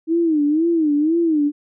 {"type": "tone with vibrato", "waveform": "sine", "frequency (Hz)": 314.3, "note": "D#4", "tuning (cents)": 18, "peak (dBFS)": -14, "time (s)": [0.07, 1.52], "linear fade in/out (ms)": 50, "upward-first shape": "sine", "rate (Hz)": 2, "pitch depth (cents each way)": 140, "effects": []}